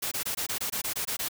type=noise bursts; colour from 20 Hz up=white; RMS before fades=-31 dBFS; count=11; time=0.02-1.286 s; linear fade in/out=10 ms; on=96 ms; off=21 ms; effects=none